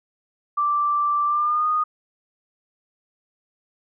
sine tone with pitch glide, 1173 to 1233.5 Hz, D6 to D#6, -2 to -15 cents, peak -18 dBFS, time 0.57-1.84 s, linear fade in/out 10 ms, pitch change +87 cents, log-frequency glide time 1.26-1.67 s, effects none

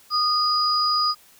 sine tone pair together, 1232 / 4925 Hz, D#6 / D#8, -17 / -19 cents, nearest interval 2 octaves, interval 2398 cents, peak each -21 dBFS, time 0.1-1.15 s, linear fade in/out 50 ms, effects white hiss -53 dBFS RMS until 1.39 s

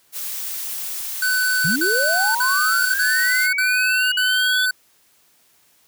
blue noise, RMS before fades -28 dBFS, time 0.12-3.49 s, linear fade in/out 50 ms
square tone bursts, 1505 Hz, F#6, 29 cents sharp, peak -18 dBFS, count 6, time 1.22-4.71 s, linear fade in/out 5 ms, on 540 ms, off 50 ms
sine linear sweep, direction up, 133.5 to 3477 Hz, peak -21 dBFS, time 1.64-4.66 s, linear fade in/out 10 ms
effects white hiss -58 dBFS RMS until 5.87 s + high-pass 60 Hz 12 dB/octave

